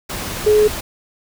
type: tone in noise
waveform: sine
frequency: 423.8 Hz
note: G#4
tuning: 35 cents sharp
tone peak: -9 dBFS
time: 0.46-0.68 s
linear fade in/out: 10 ms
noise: pink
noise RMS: -26 dBFS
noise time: 0.09-0.81 s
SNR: +14 dB
effects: none